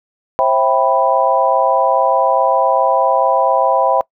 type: chord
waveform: sine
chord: C major seventh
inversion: none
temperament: equal with one note detuned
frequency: 532.1 / 659.3 / 784 / 987.8 Hz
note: C5 / E5 / G5 / B5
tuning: +29 / 0 / 0 / 0 cents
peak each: -16 dBFS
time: 0.39-4.01 s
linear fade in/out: 0 ms
effects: noise-tail reverb RT60 0.1 s tail -23 dB re dry